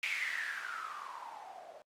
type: noise with low-pass filter sweep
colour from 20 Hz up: violet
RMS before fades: -41 dBFS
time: 0.03-1.82 s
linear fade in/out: 0 ms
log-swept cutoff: 2400 to 600 Hz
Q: 9.7
effects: noise-tail reverb RT60 0.1 s tail -25 dB re dry + Opus 48 kbps